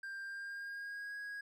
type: tone with pitch glide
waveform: triangle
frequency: 1588 to 1650.7 Hz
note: G6 to G#6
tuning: +22 to -11 cents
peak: -40 dBFS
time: 0.03-1.41 s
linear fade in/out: 5 ms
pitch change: +67 cents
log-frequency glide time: 0.23-1.16 s
effects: none